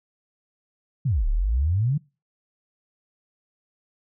sine exponential two-way sweep, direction down then up, 155.56 to 33.66 to 155.56 Hz, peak -19 dBFS, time 1.05-1.98 s, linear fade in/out 10 ms, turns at 1.28 s, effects noise-tail reverb RT60 0.3 s tail -24 dB re dry

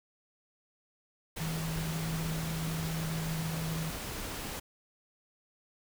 sine tone in noise, 161.1 Hz, E3, 39 cents flat, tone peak -33 dBFS, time 1.4-3.9 s, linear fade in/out 10 ms, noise pink, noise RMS -39 dBFS, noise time 1.36-4.6 s, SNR +3 dB, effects none

